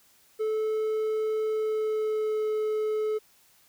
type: tone with pitch glide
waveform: triangle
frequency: 434.9 to 430.4 Hz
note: A4 to A4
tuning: -20 to -38 cents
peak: -23 dBFS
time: 0.39-3.19 s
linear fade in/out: 20 ms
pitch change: -18 cents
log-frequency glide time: 1.47-2.48 s
effects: white hiss -61 dBFS RMS until 3.68 s